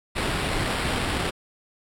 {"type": "noise with sample-and-hold", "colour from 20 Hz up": "pink", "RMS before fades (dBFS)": -26, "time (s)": [0.15, 1.31], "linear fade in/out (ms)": 20, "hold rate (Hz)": 6300, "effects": ["low-pass 11000 Hz 12 dB/octave"]}